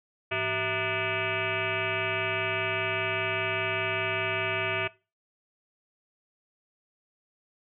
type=tone with frequency modulation; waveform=sine; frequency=1480 Hz; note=F#6; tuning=in tune; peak=-26 dBFS; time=0.31-4.88 s; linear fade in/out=10 ms; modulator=275 Hz; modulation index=4.6; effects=noise-tail reverb RT60 0.3 s tail -21 dB re dry